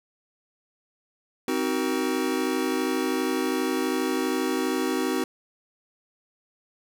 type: chord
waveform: square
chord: C half-diminished seventh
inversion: none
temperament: just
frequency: 261.6 / 314 / 376.7 / 470.9 Hz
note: C4 / Eb4 / Gb4 / Bb4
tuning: 0 / +16 / +31 / +18 cents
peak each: -29 / -30 / -29 / -34 dBFS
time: 1.48-5.24 s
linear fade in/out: 2 ms
effects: none